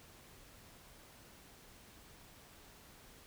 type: silence
effects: pink hiss -59 dBFS RMS until 3.26 s

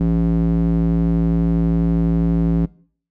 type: tone with band-pass filter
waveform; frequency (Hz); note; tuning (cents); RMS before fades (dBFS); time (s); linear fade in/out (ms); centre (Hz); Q
square; 56.1; A1; +34; -17; 0-2.66; 10; 210; 2.9
effects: noise-tail reverb RT60 0.5 s tail -21 dB re dry

